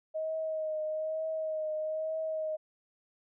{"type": "tone with vibrato", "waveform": "sine", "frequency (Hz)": 628, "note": "D#5", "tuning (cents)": 16, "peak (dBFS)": -31, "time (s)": [0.14, 2.57], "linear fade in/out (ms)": 20, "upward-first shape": "triangle", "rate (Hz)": 1.1, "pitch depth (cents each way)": 30, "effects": []}